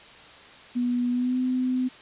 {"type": "tone with pitch glide", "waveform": "sine", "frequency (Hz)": [244.5, 254.6], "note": ["B3", "C4"], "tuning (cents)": [-17, -47], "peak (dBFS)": -22, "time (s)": [0.75, 1.89], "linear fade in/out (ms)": 20, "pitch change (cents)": 70, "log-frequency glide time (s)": [1.11, 1.38], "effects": ["white hiss -47 dBFS RMS until 2.01 s", "resampled to 8000 Hz"]}